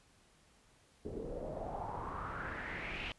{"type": "noise with low-pass filter sweep", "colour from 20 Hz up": "pink", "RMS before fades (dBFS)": -42, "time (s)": [1.05, 3.12], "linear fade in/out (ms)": 2, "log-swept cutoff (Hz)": [390, 2900], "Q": 4.8, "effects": ["pink hiss -67 dBFS RMS until 3.18 s", "resampled to 24000 Hz"]}